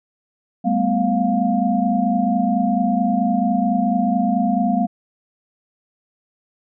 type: tone cluster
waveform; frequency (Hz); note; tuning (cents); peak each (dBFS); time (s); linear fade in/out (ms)
sine; 195.9 / 220.3 / 249.8 / 703; G3 / A3 / B3 / F5; -1 / +2 / +20 / +11; -21; 0.64-4.87; 20
effects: none